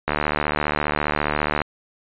click train, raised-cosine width 0.5 ms, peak -5 dBFS, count 116, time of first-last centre 0.08-1.617 s, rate 74.8 Hz, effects resampled to 8000 Hz

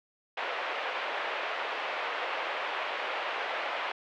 pink band-pass noise, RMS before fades -34 dBFS, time 0.37-3.92 s, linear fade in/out 5 ms, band 530 to 3000 Hz, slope 24 dB/octave, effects none

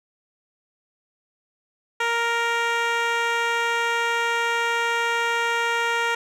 10% pulse tone with band-pass filter, 466.6 Hz, A#4, 2 cents sharp, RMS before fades -23 dBFS, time 2-6.15 s, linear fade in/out 5 ms, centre 1300 Hz, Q 0.5, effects none

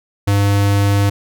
square tone, 100.6 Hz, G2, 45 cents sharp, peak -12 dBFS, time 0.27-1.1 s, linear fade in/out 10 ms, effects none

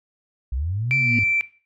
sine linear two-way sweep, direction up then down, 56.9 to 138.59 to 98.1 Hz, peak -22 dBFS, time 0.52-1.24 s, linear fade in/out 5 ms, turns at 0.97 s
sine tone with exponential growth, 237.2 Hz, A#3, 30 cents sharp, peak -18 dBFS, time 0.76-1.19 s, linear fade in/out 2 ms, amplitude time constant 93 ms
sine tone, 2339 Hz, D7, 8 cents flat, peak -17 dBFS, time 0.91-1.41 s, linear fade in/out 0 ms
effects noise-tail reverb RT60 0.4 s tail -18 dB re dry + tanh soft clip ceiling -10 dBFS

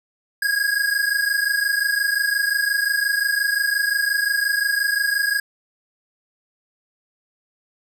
square tone pair together, 1633.3 / 1659 Hz, G#6 / G#6, -29 / -2 cents, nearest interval unison, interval 27 cents, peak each -22 dBFS, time 0.42-5.4 s, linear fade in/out 5 ms, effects none

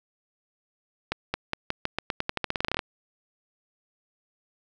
accelerating click train, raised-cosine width 0.3 ms, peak -10 dBFS, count 20, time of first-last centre 1.12-2.792 s, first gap 220 ms, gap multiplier 0.88, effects none

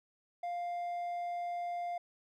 sine tone with hard clipping, 700 Hz, F5, 4 cents sharp, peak -36 dBFS, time 0.43-1.98 s, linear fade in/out 5 ms, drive 3 dB, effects none

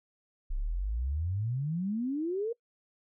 sine exponential sweep, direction up, 30.87 to 478.2 Hz, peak -29 dBFS, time 0.5-2.53 s, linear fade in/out 10 ms, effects noise-tail reverb RT60 0.1 s tail -23 dB re dry

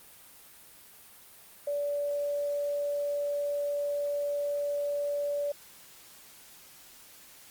sine tone, 577 Hz, D5, 31 cents flat, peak -28 dBFS, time 1.67-5.52 s, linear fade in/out 5 ms, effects white hiss -53 dBFS RMS until 7.5 s + Opus 32 kbps

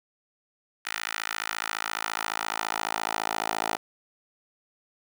10% pulse tone with high-pass filter sweep, 54.5 Hz, A1, 16 cents flat, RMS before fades -31 dBFS, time 0.85-3.77 s, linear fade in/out 10 ms, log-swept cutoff 1700 to 680 Hz, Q 1.5, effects none

